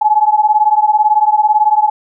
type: beating tone pair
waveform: sine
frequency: 842 / 860 Hz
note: G#5 / A5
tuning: +24 / -40 cents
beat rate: 18 Hz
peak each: -11 dBFS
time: 0.01-1.9 s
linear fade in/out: 10 ms
effects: none